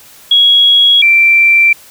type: tone pair in turn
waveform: sine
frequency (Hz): 3322 / 2349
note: G#7 / D7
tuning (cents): 0 / 0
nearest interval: tritone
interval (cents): 600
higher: first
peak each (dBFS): -4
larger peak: neither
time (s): 0.31-1.02 / 1.02-1.73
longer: neither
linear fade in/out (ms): 5
effects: white hiss -39 dBFS RMS until 1.9 s